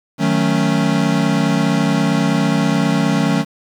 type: chord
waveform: square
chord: D# half-diminished seventh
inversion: none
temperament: equal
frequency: 155.56 / 185 / 220 / 277.2 Hz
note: D#3 / F#3 / A3 / C#4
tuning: 0 / 0 / 0 / 0 cents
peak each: -20 dBFS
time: 0.18-3.45 s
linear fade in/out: 50 ms
effects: low-pass 7000 Hz 12 dB/octave + 7-bit